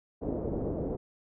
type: low-pass noise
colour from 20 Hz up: white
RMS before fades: -33 dBFS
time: 0.21-0.97 s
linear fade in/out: 20 ms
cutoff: 510 Hz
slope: 24 dB/octave
effects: none